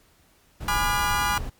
brown noise, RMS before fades -31 dBFS, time 0.6-1.5 s, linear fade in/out 10 ms
35% pulse chord, G# diminished seventh, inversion none, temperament just, 830.6 / 996.7 / 1196.1 / 1435.3 Hz, G#5 / B5 / D6 / F6, 0 / +16 / +31 / +47 cents, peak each -26 dBFS, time 0.68-1.38 s, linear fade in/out 2 ms
effects pink hiss -60 dBFS RMS until 1.59 s + MP3 96 kbps

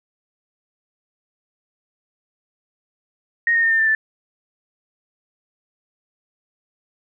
sine tone with pitch steps, 1864.7 / 1843.3 / 1822.1 / 1801.2 / 1780.5 / 1760 Hz, A#6 / A#6 / A#6 / A6 / A6 / A6, 0 / -20 / -40 / +40 / +20 / 0 cents, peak -14 dBFS, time 3.47-3.95 s, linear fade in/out 2 ms, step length 80 ms, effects none

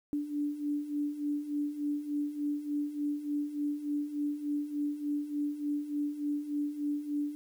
sine beating tone pair, 290 / 293.4 Hz, D4 / D4, -22 / -2 cents, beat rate 3.4 Hz, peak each -37 / -32 dBFS, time 0.13-7.35 s, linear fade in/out 0 ms, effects 10-bit

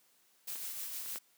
blue noise with tremolo, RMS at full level -40 dBFS, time 0.47-1.19 s, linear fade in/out 10 ms, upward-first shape sine, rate 6.5 Hz, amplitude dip 30%
clicks, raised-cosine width 0.3 ms, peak -33 / -33 / -27 dBFS, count 3, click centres 0.557 / 1.06 / 1.159 s
effects white hiss -69 dBFS RMS until 1.37 s + high-pass 150 Hz 12 dB/octave

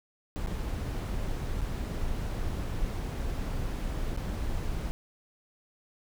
brown noise with dropouts, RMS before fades -32 dBFS, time 0.36-4.91 s, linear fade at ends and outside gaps 0 ms, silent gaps 0.462-0.472 / 1.61-1.614 / 4.164-4.174 s, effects none

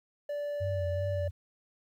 triangle tone, 582 Hz, D5, 16 cents flat, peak -30 dBFS, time 0.29-1.28 s, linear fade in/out 5 ms
sine tone with vibrato, 92.5 Hz, F#2, in tune, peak -31 dBFS, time 0.6-1.31 s, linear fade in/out 20 ms, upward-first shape sine, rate 2.6 Hz, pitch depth 75 cents each way
effects 11-bit

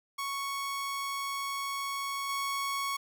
sawtooth tone with level steps, 1108.7 Hz, C#6, in tune, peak -29 / -27 dBFS, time 0.18-2.97 s, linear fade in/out 10 ms, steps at 2.29 s, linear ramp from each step 5 ms, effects none

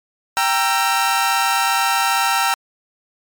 sawtooth chord, E diminished, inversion first, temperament equal with one note detuned, 784 / 932.3 / 1340.8 Hz, G5 / Bb5 / E6, 0 / 0 / +29 cents, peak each -16 dBFS, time 0.37-2.54 s, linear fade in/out 0 ms, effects MP3 96 kbps

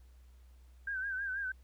sine tone with vibrato, 1568 Hz, G6, in tune, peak -34 dBFS, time 0.87-1.52 s, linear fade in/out 5 ms, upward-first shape sine, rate 6.2 Hz, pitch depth 73 cents each way, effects added 62 Hz sine -55 dBFS peak until 1.63 s + pink hiss -72 dBFS RMS until 1.63 s

